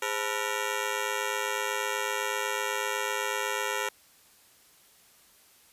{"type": "ring-modulated tone", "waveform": "10% pulse", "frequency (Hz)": 466.2, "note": "A#4", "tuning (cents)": 0, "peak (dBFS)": -17, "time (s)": [0.02, 3.89], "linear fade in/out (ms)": 5, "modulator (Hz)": 54, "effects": ["white hiss -59 dBFS RMS until 5.72 s", "resampled to 32000 Hz"]}